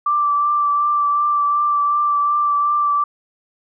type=tone with vibrato; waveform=sine; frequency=1171 Hz; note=D6; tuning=5 cents flat; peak=-14 dBFS; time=0.06-3.04 s; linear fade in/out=5 ms; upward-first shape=triangle; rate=2.7 Hz; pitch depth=19 cents each way; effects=none